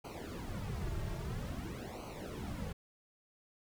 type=noise with flanger; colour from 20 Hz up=brown; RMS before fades=-41 dBFS; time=0.04-2.73 s; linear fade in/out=10 ms; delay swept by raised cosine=0.56 to 4.06 ms; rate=0.5 Hz; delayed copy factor=-0.9; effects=none